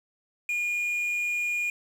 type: tone with quantisation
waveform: triangle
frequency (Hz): 2433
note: D#7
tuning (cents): -39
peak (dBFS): -24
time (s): 0.49-1.7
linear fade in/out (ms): 2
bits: 8
effects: none